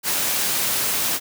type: high-pass noise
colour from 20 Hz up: white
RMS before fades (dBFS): -22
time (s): 0.03-1.2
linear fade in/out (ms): 50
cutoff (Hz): 100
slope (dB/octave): 12
effects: none